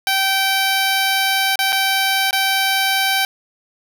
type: tone with dropouts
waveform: 10% pulse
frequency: 775 Hz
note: G5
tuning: 20 cents flat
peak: -7 dBFS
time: 0.07-3.25 s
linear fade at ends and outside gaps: 1 ms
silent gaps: 1.557-1.59 / 1.723-1.727 / 2.309-2.329 s
effects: none